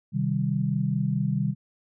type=chord; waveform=sine; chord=C minor; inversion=none; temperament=equal; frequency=130.81 / 155.56 / 196 Hz; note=C3 / Eb3 / G3; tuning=0 / 0 / 0 cents; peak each=-27 dBFS; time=0.12-1.55 s; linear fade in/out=50 ms; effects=none